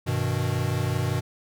square chord, G augmented, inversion none, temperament equal, 98 / 123.47 / 155.56 Hz, G2 / B2 / D#3, 0 / 0 / 0 cents, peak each -29 / -27 / -31 dBFS, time 0.06-1.21 s, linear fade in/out 20 ms, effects none

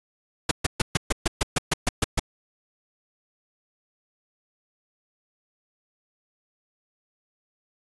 pink noise bursts, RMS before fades -21 dBFS, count 12, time 0.49-2.196 s, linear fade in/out 5 ms, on 23 ms, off 130 ms, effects resampled to 24000 Hz

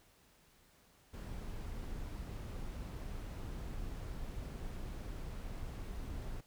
brown noise, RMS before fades -43 dBFS, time 1.13-6.41 s, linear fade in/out 10 ms, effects pink hiss -67 dBFS RMS until 6.46 s

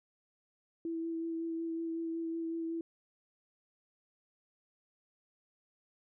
sine tone with vibrato, 329.6 Hz, E4, in tune, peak -34 dBFS, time 0.85-2.81 s, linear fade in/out 2 ms, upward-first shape sine, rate 5.4 Hz, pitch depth 14 cents each way, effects none

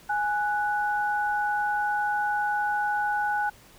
sine tone pair together, 831.2 / 1481 Hz, G#5 / F#6, +1 / +1 cents, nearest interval minor seventh, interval 1000 cents, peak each -25 / -28 dBFS, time 0.09-3.5 s, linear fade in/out 10 ms, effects pink hiss -53 dBFS RMS until 3.78 s

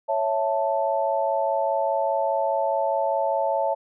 sine chord, A major, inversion first, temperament equal, 554.4 / 659.3 / 880 Hz, C#5 / E5 / A5, 0 / 0 / 0 cents, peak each -25 dBFS, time 0.08-3.75 s, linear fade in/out 20 ms, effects none

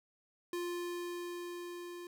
square tone with level ramp, 350 Hz, F4, 4 cents sharp, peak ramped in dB -36 to -45 dBFS, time 0.53-2.07 s, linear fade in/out 2 ms, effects none

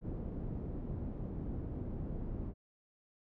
pink low-pass noise, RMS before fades -40 dBFS, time 0.01-2.54 s, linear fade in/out 50 ms, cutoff 320 Hz, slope 12 dB/octave, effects none

